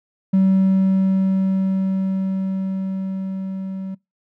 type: tone with level ramp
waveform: triangle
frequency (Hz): 191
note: G3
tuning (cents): -45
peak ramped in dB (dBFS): -9 to -24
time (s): 0.33-3.95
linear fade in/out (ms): 10
effects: noise-tail reverb RT60 0.2 s tail -24 dB re dry + tanh soft clip ceiling -6 dBFS